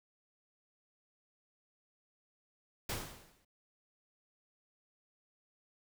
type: noise with exponential decay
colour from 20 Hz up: pink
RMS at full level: -35 dBFS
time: 2.89-3.45 s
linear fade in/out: 5 ms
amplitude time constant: 120 ms
effects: none